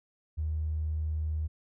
triangle tone with tanh clipping, 77.78 Hz, D#2, in tune, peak -28 dBFS, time 0.37-1.48 s, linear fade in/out 20 ms, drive 2 dB, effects none

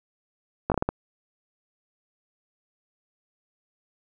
slowing click train, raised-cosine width 1 ms, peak -9 dBFS, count 6, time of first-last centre 0.7-0.89 s, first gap 18 ms, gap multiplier 1.38, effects none

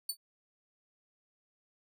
20% pulse tone with exponential decay, 4505 Hz, C#8, 27 cents sharp, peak -23 dBFS, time 0.09-0.17 s, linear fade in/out 5 ms, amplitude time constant 17 ms, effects none

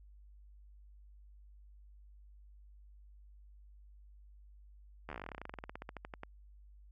slowing click train, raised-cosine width 0.5 ms, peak -28 dBFS, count 29, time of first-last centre 5.09-6.234 s, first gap 12 ms, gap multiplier 1.08, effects added 50 Hz sine -55 dBFS peak until 6.91 s

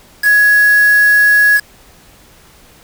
sine tone with quantisation, 1676 Hz, G#6, 15 cents sharp, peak -6 dBFS, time 0.22-1.61 s, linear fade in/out 50 ms, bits 3, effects pink hiss -44 dBFS RMS until 2.83 s

